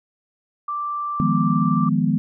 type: tone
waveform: sine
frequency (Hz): 1174.7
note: D6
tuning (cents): 0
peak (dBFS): -23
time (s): 0.68-1.89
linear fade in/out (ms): 5
type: chord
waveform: sine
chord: F half-diminished seventh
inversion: third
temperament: equal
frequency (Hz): 155.56 / 174.61 / 207.7 / 246.9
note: Eb3 / F3 / Ab3 / Cb4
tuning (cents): 0 / 0 / 0 / 0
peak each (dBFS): -22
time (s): 1.2-2.18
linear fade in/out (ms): 0
effects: none